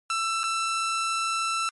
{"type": "tone with dropouts", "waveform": "sawtooth", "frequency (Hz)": 1333, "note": "E6", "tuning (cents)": 19, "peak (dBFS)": -21, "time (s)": [0.1, 1.69], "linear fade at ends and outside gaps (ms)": 1, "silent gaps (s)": [0.433, 0.439], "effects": ["MP3 48 kbps"]}